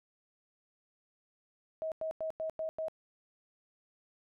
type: tone bursts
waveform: sine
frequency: 637 Hz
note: D#5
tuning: 41 cents sharp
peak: -33 dBFS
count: 6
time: 1.82-2.883 s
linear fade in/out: 0 ms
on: 98 ms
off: 95 ms
effects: none